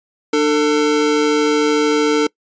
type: tone pair together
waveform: square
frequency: 298.9 / 447.8 Hz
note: D4 / A4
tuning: +31 / +30 cents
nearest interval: perfect fifth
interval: 699 cents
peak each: -17 / -15 dBFS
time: 0.33-2.27 s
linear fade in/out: 5 ms
effects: noise-tail reverb RT60 0.1 s tail -24 dB re dry + resampled to 16000 Hz